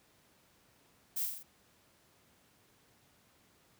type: noise with echo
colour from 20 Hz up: violet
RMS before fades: -35 dBFS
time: 1.16-1.26 s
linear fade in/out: 10 ms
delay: 43 ms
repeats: 4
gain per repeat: -4 dB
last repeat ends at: 1.432 s
effects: pink hiss -67 dBFS RMS until 3.79 s + high-pass 80 Hz 12 dB/octave